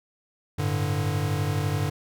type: chord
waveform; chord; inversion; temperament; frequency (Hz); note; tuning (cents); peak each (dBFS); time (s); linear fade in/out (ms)
square; G suspended second; none; equal; 98 / 110 / 146.83; G2 / A2 / D3; 0 / 0 / 0; -28 / -32 / -28; 0.58-1.9; 10
effects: none